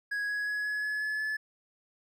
triangle tone with pitch steps, 1661.2 / 1671.8 / 1682.4 / 1693.2 / 1704 / 1714.8 / 1725.8 Hz, G#6 / G#6 / G#6 / G#6 / G#6 / A6 / A6, 0 / +11 / +22 / +33 / +44 / -45 / -34 cents, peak -28 dBFS, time 0.11-1.37 s, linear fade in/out 10 ms, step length 180 ms, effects none

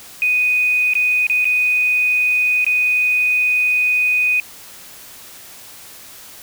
sine tone with dropouts, 2489 Hz, D#7, in tune, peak -13 dBFS, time 0.22-4.4 s, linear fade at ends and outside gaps 1 ms, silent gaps 0.936-0.953 / 1.268-1.298 / 1.445-1.453 / 2.645-2.665 s, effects white hiss -39 dBFS RMS until 6.42 s

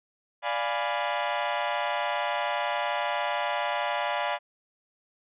sawtooth chord, D diminished seventh, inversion none, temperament equal, 587.3 / 698.5 / 830.6 / 987.8 Hz, D5 / F5 / Ab5 / Cb6, 0 / 0 / 0 / 0 cents, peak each -28 dBFS, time 0.42-4.39 s, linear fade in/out 50 ms, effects resampled to 8000 Hz

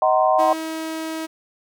sine chord, C half-diminished seventh, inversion first, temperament just, 627.9 / 753.5 / 941.9 / 1046.5 Hz, Eb5 / Gb5 / Bb5 / C6, +16 / +31 / +18 / 0 cents, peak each -18 / -18 / -24 / -21 dBFS, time 0.02-0.53 s, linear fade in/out 2 ms
sawtooth tone, 320 Hz, D#4, 49 cents sharp, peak -22 dBFS, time 0.38-1.27 s, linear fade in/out 20 ms
effects none

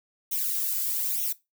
violet noise with flanger, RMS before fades -28 dBFS, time 0.31-1.33 s, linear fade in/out 10 ms, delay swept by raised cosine 0.32 to 2.02 ms, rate 1.1 Hz, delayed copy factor +0.7, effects noise-tail reverb RT60 0.2 s tail -18 dB re dry

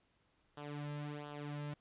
sawtooth tone with flanger, 146.83 Hz, D3, in tune, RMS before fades -44 dBFS, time 0.57-1.74 s, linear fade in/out 5 ms, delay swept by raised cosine 0.44 to 2.74 ms, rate 1.4 Hz, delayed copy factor -0.75, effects pink hiss -75 dBFS RMS until 1.8 s + resampled to 8000 Hz

